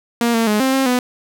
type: tone with pitch steps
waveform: sawtooth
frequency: 235.4 / 227.8 / 210.8 / 264.1 / 267.4 / 248.9 Hz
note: A#3 / A#3 / G#3 / C4 / C4 / B3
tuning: +17 / -40 / +26 / +16 / +38 / +14 cents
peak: -10 dBFS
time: 0.21-0.99 s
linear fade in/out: 2 ms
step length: 130 ms
effects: none